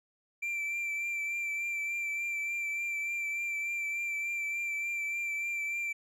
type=tone with vibrato; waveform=triangle; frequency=2349 Hz; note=D7; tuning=in tune; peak=-30 dBFS; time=0.42-5.93 s; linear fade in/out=10 ms; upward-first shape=triangle; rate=3.4 Hz; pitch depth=27 cents each way; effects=none